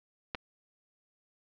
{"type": "clicks", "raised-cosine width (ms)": 0.3, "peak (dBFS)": [-17, -29], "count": 2, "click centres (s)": [0.348, 0.352], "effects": ["low-pass 5000 Hz 12 dB/octave"]}